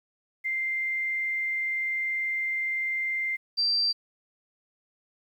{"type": "tone pair in turn", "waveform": "sine", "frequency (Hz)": [2093, 4699], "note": ["C7", "D8"], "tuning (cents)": [0, 0], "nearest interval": "octave + major second", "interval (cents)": 1400, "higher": "second", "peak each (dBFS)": [-26, -22], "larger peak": "second", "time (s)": [[0.44, 3.37], [3.57, 3.93]], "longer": "first", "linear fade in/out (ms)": 20, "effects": ["10-bit"]}